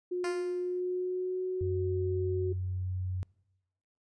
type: tone with pitch glide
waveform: sine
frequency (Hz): 359.1 to 370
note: F4 to F#4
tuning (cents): +48 to 0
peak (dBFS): -30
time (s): 0.11-2.53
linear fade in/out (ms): 10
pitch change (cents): +52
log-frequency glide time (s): 0.59-1.43
type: tone with exponential decay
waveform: 10% pulse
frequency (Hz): 349.2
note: F4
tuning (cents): 0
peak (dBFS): -25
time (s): 0.24-0.8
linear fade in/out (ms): 1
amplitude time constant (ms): 120
type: tone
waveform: sine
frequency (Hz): 92.2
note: F#2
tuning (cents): -6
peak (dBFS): -31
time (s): 1.61-3.23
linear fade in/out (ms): 0
effects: noise-tail reverb RT60 1.0 s tail -25 dB re dry + resampled to 22050 Hz